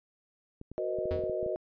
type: clicks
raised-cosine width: 3 ms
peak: -30 dBFS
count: 10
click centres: 0.614 / 0.716 / 0.987 / 1.056 / 1.16 / 1.191 / 1.238 / 1.297 / 1.429 / 1.463 s
type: chord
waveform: sine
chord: C half-diminished seventh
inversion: second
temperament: equal with one note detuned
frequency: 370 / 466.2 / 513.4 / 622.3 Hz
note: Gb4 / Bb4 / C5 / Eb5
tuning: 0 / 0 / -33 / 0 cents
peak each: -35 / -38 / -38 / -33 dBFS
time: 0.78-1.56 s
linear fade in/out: 0 ms
type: tone with exponential decay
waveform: square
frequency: 86.3 Hz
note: F2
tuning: 20 cents flat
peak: -30 dBFS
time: 1.11-1.33 s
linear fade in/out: 0 ms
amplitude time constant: 47 ms
effects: resampled to 11025 Hz